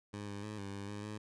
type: tone with pitch steps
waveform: 15% pulse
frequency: 102.9 / 101 / 106.5 / 99.1 / 99.9 / 103.2 / 105.9 Hz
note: G#2 / G#2 / G#2 / G2 / G2 / G#2 / G#2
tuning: -16 / -48 / +44 / +19 / +33 / -10 / +34 cents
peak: -35 dBFS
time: 0.13-1.18 s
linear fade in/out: 10 ms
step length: 150 ms
effects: resampled to 22050 Hz